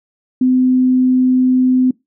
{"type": "tone", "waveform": "sine", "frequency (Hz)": 255.3, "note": "C4", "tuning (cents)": -42, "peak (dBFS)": -9, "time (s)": [0.41, 1.91], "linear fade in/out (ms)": 5, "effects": ["noise-tail reverb RT60 0.2 s tail -23 dB re dry"]}